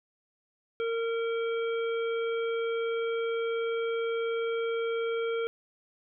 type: harmonic tone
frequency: 459.3 Hz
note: A#4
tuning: 26 cents flat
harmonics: 1 / 3 / 5 / 7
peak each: -28 / -38 / -42 / -45 dBFS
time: 0.8-5.47 s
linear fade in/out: 0 ms
effects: none